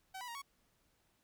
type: tone with pitch steps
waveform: sawtooth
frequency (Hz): 762 / 984 / 937 / 1113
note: G5 / B5 / A#5 / C#6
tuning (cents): -49 / -7 / +9 / +7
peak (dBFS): -40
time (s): 0.14-0.42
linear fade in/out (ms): 10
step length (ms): 70
effects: pink hiss -75 dBFS RMS until 1.23 s